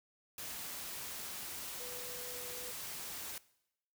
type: tone in noise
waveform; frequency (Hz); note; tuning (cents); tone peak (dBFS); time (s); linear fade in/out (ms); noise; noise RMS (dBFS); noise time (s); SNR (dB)
sine; 493.9; B4; 0; -49; 1.8-2.71; 2; white; -44; 0.38-3.38; -8
effects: noise-tail reverb RT60 0.8 s tail -20 dB re dry